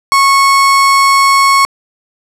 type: tone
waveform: 35% pulse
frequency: 1100 Hz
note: C#6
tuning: 14 cents flat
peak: -4 dBFS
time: 0.12-1.65 s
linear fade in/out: 0 ms
effects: low-pass 11000 Hz 12 dB/octave